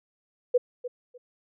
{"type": "tone with echo", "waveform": "sine", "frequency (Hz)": 493.9, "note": "B4", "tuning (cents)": 0, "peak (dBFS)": -16, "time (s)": [0.54, 0.58], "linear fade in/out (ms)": 10, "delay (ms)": 300, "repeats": 2, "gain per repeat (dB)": -14, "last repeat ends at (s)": 1.18, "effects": []}